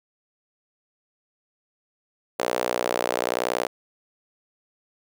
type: tone with high-pass filter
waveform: sawtooth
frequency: 60.7 Hz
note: B1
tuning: 29 cents flat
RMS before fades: -26 dBFS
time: 2.39-3.67 s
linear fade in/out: 5 ms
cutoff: 520 Hz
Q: 2.1
effects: none